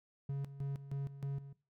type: tone with tremolo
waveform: triangle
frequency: 139 Hz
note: C#3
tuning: 5 cents sharp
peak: -33 dBFS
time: 0.29-1.53 s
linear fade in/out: 5 ms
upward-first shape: square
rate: 3.2 Hz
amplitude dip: 75%
effects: noise-tail reverb RT60 0.3 s tail -19 dB re dry